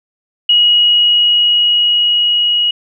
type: tone with level ramp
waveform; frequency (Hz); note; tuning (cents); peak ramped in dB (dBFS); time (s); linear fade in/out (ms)
sine; 2900; F#7; -35; -6 to -10; 0.49-2.71; 5
effects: none